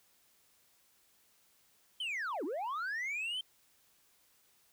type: linear two-way sweep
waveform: sine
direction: down then up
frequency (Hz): 3148 to 260 to 3148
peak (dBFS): -32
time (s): 2-3.41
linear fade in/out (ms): 5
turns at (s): 2.44
effects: tanh soft clip ceiling -34 dBFS + white hiss -69 dBFS RMS until 4.72 s